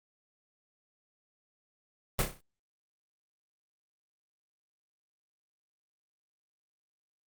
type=noise with echo; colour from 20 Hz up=pink; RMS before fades=-26 dBFS; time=2.19-2.22 s; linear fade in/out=0 ms; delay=31 ms; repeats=6; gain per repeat=-6 dB; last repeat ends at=2.406 s; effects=Opus 24 kbps